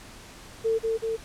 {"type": "tone with echo", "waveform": "sine", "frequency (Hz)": 449, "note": "A4", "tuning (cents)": 35, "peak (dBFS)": -21, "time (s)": [0.64, 0.79], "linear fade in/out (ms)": 20, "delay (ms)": 190, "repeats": 2, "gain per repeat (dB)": -2, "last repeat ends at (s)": 1.17, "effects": ["pink hiss -46 dBFS RMS until 1.24 s", "low-pass 10000 Hz 12 dB/octave"]}